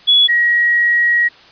sine tone pair in turn, 3388 / 1901.5 Hz, G#7 / A#6, +34 / +34 cents, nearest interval minor seventh, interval 1000 cents, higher first, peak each -7 / -10 dBFS, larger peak first, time 0.07-0.28 / 0.28-1.29 s, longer second, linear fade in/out 20 ms, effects white hiss -43 dBFS RMS until 1.51 s + resampled to 11025 Hz

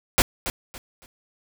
pink noise with echo, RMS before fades -17 dBFS, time 0.18-0.22 s, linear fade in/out 0 ms, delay 280 ms, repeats 3, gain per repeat -11 dB, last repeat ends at 1.06 s, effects none

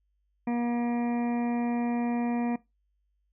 harmonic tone, 238.5 Hz, A#3, 40 cents sharp, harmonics 1 / 2 / 3 / 4 / 5 / 7 / 8 / 9 / 10, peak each -26 / -39 / -37 / -40 / -50 / -55 / -48 / -55 / -47 dBFS, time 0.47-2.56 s, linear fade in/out 5 ms, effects noise-tail reverb RT60 0.2 s tail -20 dB re dry + added 50 Hz sine -70 dBFS peak until 3.32 s

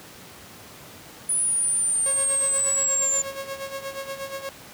sine linear sweep, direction down, 9956 to 7120 Hz, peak -20 dBFS, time 1.29-3.22 s, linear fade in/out 5 ms
sawtooth tone with tremolo, 546 Hz, C#5, 26 cents flat, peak -25 dBFS, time 2.06-4.49 s, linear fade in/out 0 ms, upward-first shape sine, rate 8.4 Hz, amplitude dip 70%
effects pink hiss -44 dBFS RMS until 4.73 s + high-pass 100 Hz 12 dB/octave

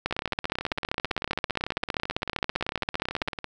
two click trains, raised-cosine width 0.3 ms, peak -16 / -9 dBFS, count 61 / 50, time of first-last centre 0.11-3.443 / 0.06-3.284 s, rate 18 / 15.2 Hz, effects none

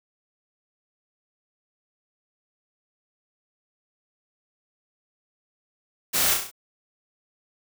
white noise with echo, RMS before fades -23 dBFS, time 6.13-6.35 s, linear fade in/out 20 ms, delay 33 ms, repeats 5, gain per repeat -4 dB, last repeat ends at 6.515 s, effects none

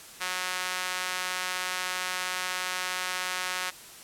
sawtooth tone with high-pass filter, 183.1 Hz, F#3, 18 cents flat, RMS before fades -32 dBFS, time 0.2-3.71 s, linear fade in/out 20 ms, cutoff 1400 Hz, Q 0.9, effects white hiss -47 dBFS RMS until 4.03 s + low-pass 12000 Hz 12 dB/octave

